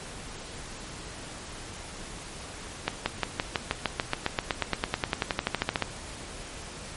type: accelerating click train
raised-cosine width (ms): 0.3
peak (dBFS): -8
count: 27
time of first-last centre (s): 2.88-5.823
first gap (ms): 180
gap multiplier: 0.96
effects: pink hiss -41 dBFS RMS until 6.96 s + MP3 48 kbps